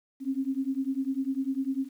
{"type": "beating tone pair", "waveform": "sine", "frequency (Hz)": [263.4, 273.4], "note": ["C4", "C#4"], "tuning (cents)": [12, -24], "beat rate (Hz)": 10, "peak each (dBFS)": -30, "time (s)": [0.2, 1.89], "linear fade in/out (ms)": 50, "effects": ["10-bit"]}